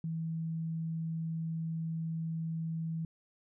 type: tone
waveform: sine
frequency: 162.7 Hz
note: E3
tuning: 22 cents flat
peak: -33 dBFS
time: 0.04-3.05 s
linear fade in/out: 2 ms
effects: none